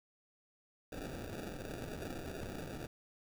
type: noise with sample-and-hold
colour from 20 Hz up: violet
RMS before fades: -44 dBFS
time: 0.92-2.87 s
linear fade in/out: 5 ms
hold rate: 1050 Hz
effects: none